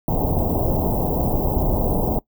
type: band-stop noise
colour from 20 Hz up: pink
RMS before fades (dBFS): -20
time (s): 0.08-2.19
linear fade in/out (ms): 2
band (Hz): 870 to 16000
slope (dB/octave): 48
effects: noise-tail reverb RT60 0.1 s tail -21 dB re dry